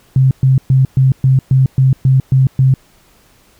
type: tone bursts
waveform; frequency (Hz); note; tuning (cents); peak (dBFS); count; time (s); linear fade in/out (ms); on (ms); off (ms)
sine; 132.1; C3; +17; -6; 10; 0.16-2.74; 2; 150; 120
effects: pink hiss -50 dBFS RMS until 3.59 s